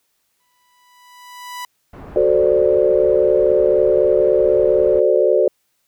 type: tone with exponential growth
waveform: sawtooth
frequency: 987.8 Hz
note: B5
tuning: in tune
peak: -22 dBFS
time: 0.4-1.65 s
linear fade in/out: 2 ms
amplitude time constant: 270 ms
type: low-pass noise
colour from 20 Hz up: pink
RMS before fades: -36 dBFS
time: 1.93-5 s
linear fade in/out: 5 ms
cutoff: 1100 Hz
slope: 12 dB/octave
type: chord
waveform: sine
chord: D dominant seventh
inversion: first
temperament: equal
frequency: 370 / 440 / 523.3 / 587.3 Hz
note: F#4 / A4 / C5 / D5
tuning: 0 / 0 / 0 / 0 cents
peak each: -17 dBFS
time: 2.16-5.48 s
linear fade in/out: 2 ms
effects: white hiss -67 dBFS RMS until 5.87 s